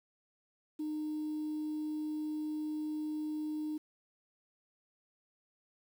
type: tone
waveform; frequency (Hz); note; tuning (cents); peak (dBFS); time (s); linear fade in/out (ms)
sine; 305.8; D#4; -30; -33; 0.79-3.78; 10
effects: tanh soft clip ceiling -31 dBFS + 10-bit